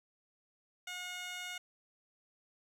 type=tone with band-pass filter; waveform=15% pulse; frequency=722 Hz; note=F#5; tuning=43 cents flat; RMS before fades=-43 dBFS; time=0.87-1.58 s; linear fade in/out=5 ms; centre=4100 Hz; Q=0.7; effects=none